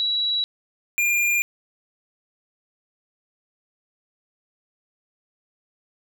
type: tone pair in turn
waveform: sine / square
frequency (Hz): 3907 / 2404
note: B7 / D7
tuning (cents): -19 / +40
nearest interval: minor sixth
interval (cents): 841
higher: first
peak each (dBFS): -20 / -19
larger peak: second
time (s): 0-0.44 / 0.98-1.42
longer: neither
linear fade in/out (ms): 0
effects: none